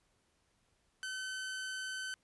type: tone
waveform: sawtooth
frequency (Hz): 1526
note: G6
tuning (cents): -47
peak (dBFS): -35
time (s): 1.03-2.14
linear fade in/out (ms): 0
effects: pink hiss -75 dBFS RMS until 2.23 s + resampled to 24000 Hz